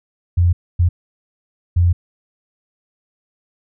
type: tone bursts at uneven times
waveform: sine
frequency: 87.31 Hz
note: F2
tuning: in tune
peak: -10 dBFS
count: 3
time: 0.37-0.53 / 0.79-0.89 / 1.76-1.93 s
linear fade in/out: 10 ms
effects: none